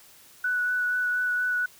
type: tone with vibrato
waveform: sine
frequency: 1480 Hz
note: F#6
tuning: in tune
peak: -23 dBFS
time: 0.44-1.66 s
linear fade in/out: 5 ms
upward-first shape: sine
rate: 4.2 Hz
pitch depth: 13 cents each way
effects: white hiss -53 dBFS RMS until 1.79 s